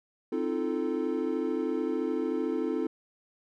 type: chord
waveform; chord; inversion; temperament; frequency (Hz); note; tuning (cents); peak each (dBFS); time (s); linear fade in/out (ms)
triangle; F dominant seventh; second; equal with one note detuned; 261.6 / 311.1 / 344.6 / 440; C4 / Eb4 / F4 / A4; 0 / 0 / -23 / 0; -31; 0.32-2.87; 5
effects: none